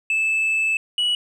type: tone pair in turn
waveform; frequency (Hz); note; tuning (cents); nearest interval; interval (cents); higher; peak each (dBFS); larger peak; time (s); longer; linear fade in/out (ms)
sine; 2624 / 2933; E7 / F#7; -9 / -16; major second; 193; second; -15 / -15; neither; 0.1-0.77 / 0.98-1.15; first; 2
effects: tanh soft clip ceiling -17 dBFS